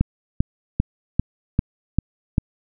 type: click train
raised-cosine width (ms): 5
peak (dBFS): -4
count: 7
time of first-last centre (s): 0.01-2.382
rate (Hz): 2.53
effects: none